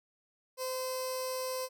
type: tone with notch filter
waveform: 15% pulse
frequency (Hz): 515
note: C5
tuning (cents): -28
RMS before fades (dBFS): -36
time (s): 0.57-1.69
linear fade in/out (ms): 50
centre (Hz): 1700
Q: 0.55
effects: none